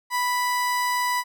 30% pulse tone, 987.8 Hz, B5, in tune, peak -19 dBFS, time 0.1-1.24 s, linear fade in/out 50 ms, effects none

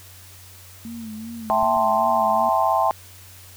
sine tone with vibrato, 224.1 Hz, A3, 32 cents sharp, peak -31 dBFS, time 0.85-2.49 s, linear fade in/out 0 ms, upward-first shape sine, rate 2.6 Hz, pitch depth 72 cents each way
sine chord, A minor seventh, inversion second, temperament equal, 659.3 / 784 / 880 / 1046.5 Hz, E5 / G5 / A5 / C6, 0 / 0 / 0 / 0 cents, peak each -22 dBFS, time 1.5-2.91 s, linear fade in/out 0 ms
clicks, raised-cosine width 5 ms, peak -24 / -30 dBFS, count 2, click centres 1.629 / 1.767 s
effects added 92 Hz sine -46 dBFS peak until 3.56 s + white hiss -46 dBFS RMS until 3.56 s

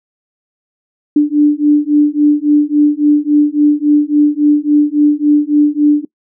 sine beating tone pair, 293.7 / 297.3 Hz, D4 / D4, 0 / +21 cents, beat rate 3.6 Hz, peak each -10 dBFS, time 1.16-6.05 s, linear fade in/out 5 ms, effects noise-tail reverb RT60 0.1 s tail -22 dB re dry

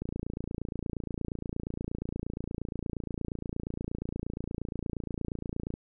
click train, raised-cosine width 3 ms, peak -21 dBFS, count 164, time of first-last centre 0.02-5.739 s, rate 28.5 Hz, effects none

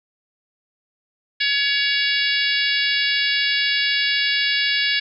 harmonic tone with a mistuned harmonic, 564 Hz, C#5, 30 cents sharp, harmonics 3 / 4 / 5 / 6 / 7 / 8 / 9, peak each -23 / -24 / -25 / -26 / -26 / -27 / -28 dBFS, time 1.4-5 s, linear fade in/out 10 ms, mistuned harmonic 7, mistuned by -17 cents, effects none

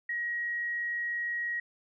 sine tone, 1897 Hz, A#6, 30 cents sharp, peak -30 dBFS, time 0.09-1.6 s, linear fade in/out 5 ms, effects none

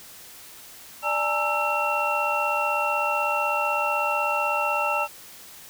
sine tone cluster, 589 / 834 / 910 / 1324 / 2726 Hz, D5 / G#5 / A#5 / E6 / F7, +5 / +7 / -42 / +7 / -43 cents, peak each -29 / -29 / -29 / -27 / -27 dBFS, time 1.02-5.08 s, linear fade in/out 50 ms, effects white hiss -45 dBFS RMS until 5.69 s

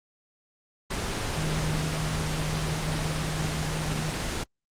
sine tone in noise, 155.56 Hz, D#3, in tune, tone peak -28 dBFS, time 1.36-4.11 s, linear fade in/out 10 ms, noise pink, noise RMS -29 dBFS, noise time 0.9-4.44 s, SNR -2 dB, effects low-pass 8000 Hz 12 dB/octave + Opus 24 kbps

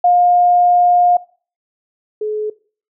sine tone pair in turn, 710 / 426.2 Hz, F5 / G#4, +28 / +45 cents, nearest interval major sixth, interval 883 cents, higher first, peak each -8 / -17 dBFS, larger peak first, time 0.04-1.17 / 2.21-2.5 s, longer first, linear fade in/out 5 ms, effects noise-tail reverb RT60 0.4 s tail -20 dB re dry

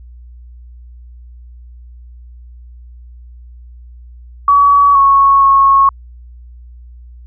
sine tone with pitch steps, 1134 / 1104 / 1097 Hz, C#6 / C#6 / C#6, +39 / -7 / -18 cents, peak -5 dBFS, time 4.48-5.89 s, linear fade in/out 2 ms, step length 470 ms, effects added 60 Hz sine -33 dBFS peak until 7.26 s

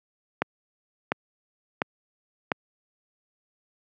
click train, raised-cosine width 0.5 ms, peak -7 dBFS, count 4, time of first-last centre 0.42-2.518 s, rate 1.43 Hz, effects high-pass 150 Hz 12 dB/octave

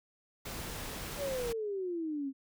pink noise, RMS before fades -41 dBFS, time 0.45-1.53 s, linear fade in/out 10 ms
sine exponential sweep, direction down, 585 to 264.1 Hz, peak -33 dBFS, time 1.17-2.33 s, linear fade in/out 50 ms
effects none

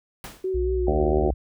pink noise with exponential decay, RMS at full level -35 dBFS, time 0.24-0.57 s, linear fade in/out 1 ms, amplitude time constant 70 ms
sine tone with vibrato, 370 Hz, F#4, in tune, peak -23 dBFS, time 0.44-1.3 s, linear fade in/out 5 ms, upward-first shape sine, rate 4.4 Hz, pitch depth 35 cents each way
sine tone, 61.74 Hz, B1, in tune, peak -24 dBFS, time 0.54-1.34 s, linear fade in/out 10 ms
harmonic tone, 76.3 Hz, D#2, 33 cents flat, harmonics 1 / 2 / 3 / 4 / 5 / 6 / 7 / 8 / 9 / 10, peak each -31 / -31 / -31 / -31 / -31 / -31 / -31 / -31 / -31 / -31 dBFS, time 0.87-1.31 s, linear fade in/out 5 ms
effects none

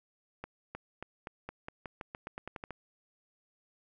accelerating click train, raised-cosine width 0.5 ms, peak -25 dBFS, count 15, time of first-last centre 0.44-2.707 s, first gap 310 ms, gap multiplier 0.89, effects none

